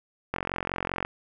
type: click train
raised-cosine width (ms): 0.5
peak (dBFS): -13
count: 33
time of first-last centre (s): 0.34-1.05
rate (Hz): 45.1
effects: none